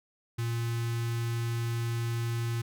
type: tone with notch filter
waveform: square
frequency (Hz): 116.54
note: A#2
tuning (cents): 0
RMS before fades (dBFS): -31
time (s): 0.38-2.62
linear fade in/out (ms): 10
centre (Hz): 590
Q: 0.81
effects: none